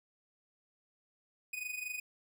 45% pulse tone with amplitude modulation, 2489 Hz, D#7, in tune, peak -35 dBFS, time 1.53-2 s, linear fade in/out 5 ms, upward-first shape sine, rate 24.4 Hz, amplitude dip 70%, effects none

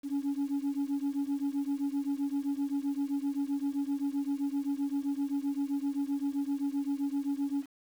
sine beating tone pair, 277.6 / 285.3 Hz, C#4 / C#4, +3 / +50 cents, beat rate 7.7 Hz, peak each -30 / -31 dBFS, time 0.03-7.66 s, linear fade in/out 50 ms, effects tanh soft clip ceiling -26 dBFS + 9-bit

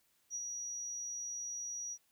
sine tone with ADSR envelope, 5790 Hz, F#8, 38 cents flat, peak -36 dBFS, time 0.3-1.98 s, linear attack 51 ms, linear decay 41 ms, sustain -3 dB, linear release 56 ms, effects white hiss -74 dBFS RMS until 2.11 s

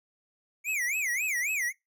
square tone with vibrato, 2217 Hz, C#7, in tune, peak -28 dBFS, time 0.64-1.73 s, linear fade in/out 50 ms, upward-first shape sine, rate 3.7 Hz, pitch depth 270 cents each way
violet noise with exponential decay, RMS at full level -43 dBFS, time 1.28-1.51 s, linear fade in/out 0 ms, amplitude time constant 48 ms
effects noise-tail reverb RT60 0.2 s tail -25 dB re dry

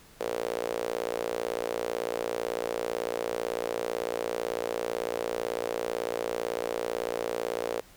sawtooth tone with high-pass filter, 58 Hz, A#1, 8 cents flat, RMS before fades -32 dBFS, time 0.2-7.81 s, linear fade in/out 10 ms, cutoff 480 Hz, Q 4.4, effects pink hiss -55 dBFS RMS until 7.96 s

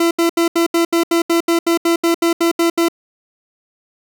40% pulse tone bursts, 336.7 Hz, E4, 37 cents sharp, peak -11 dBFS, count 16, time 0-2.885 s, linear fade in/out 5 ms, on 110 ms, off 75 ms, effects none

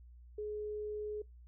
sine tone, 421.5 Hz, G#4, 26 cents sharp, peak -37 dBFS, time 0.38-1.22 s, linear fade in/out 5 ms, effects noise-tail reverb RT60 0.2 s tail -26 dB re dry + added 60 Hz sine -53 dBFS peak until 1.47 s

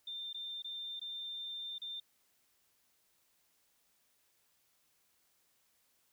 sine tone with dropouts, 3592 Hz, A7, 35 cents sharp, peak -40 dBFS, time 0.07-2 s, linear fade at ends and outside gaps 5 ms, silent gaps 0.33-0.344 / 0.622-0.644 / 0.996-1.014 / 1.783-1.817 s, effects white hiss -74 dBFS RMS until 6.12 s

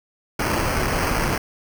pink noise with sample-and-hold, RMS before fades -22 dBFS, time 0.39-1.38 s, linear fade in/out 5 ms, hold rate 3675 Hz, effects none

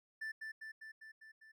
triangle tone with echo, 1765 Hz, A6, 5 cents sharp, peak -38 dBFS, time 0.21-0.32 s, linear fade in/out 10 ms, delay 200 ms, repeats 6, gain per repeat -3 dB, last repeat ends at 1.52 s, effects none

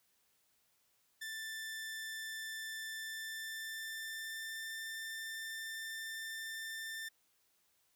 sawtooth tone with pitch glide, 1770 to 1787.5 Hz, A6 to A6, +10 to +27 cents, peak -38 dBFS, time 1.21-7.09 s, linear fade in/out 10 ms, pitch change +17 cents, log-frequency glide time 2.89-4.76 s, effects white hiss -75 dBFS RMS until 7.95 s

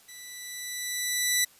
10% pulse tone with level ramp, 1975.5 Hz, B6, in tune, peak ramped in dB -35 to -12 dBFS, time 0.08-1.45 s, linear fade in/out 10 ms, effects white hiss -57 dBFS RMS until 1.59 s + resampled to 32000 Hz

